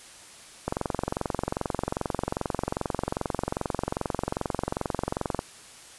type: click train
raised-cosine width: 1 ms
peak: -12 dBFS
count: 107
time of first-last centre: 0.68-5.391 s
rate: 22.5 Hz
effects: white hiss -48 dBFS RMS until 5.98 s + resampled to 24000 Hz